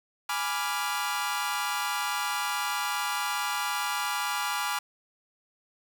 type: chord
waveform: sawtooth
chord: G# diminished seventh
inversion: none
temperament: equal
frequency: 830.6 / 987.8 / 1174.7 / 1396.9 Hz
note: G#5 / B5 / D6 / F6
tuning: 0 / 0 / 0 / 0 cents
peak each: -30 dBFS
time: 0.29-4.79 s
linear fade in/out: 5 ms
effects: 8-bit